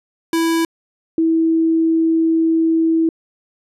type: tone pair in turn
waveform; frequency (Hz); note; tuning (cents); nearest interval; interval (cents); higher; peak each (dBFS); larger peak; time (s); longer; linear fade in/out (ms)
square / sine; 329.6 / 325.6; E4 / E4; 0 / -21; unison; 21; first; -15 / -12; second; 0.33-0.65 / 1.18-3.09; second; 2
effects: resampled to 32000 Hz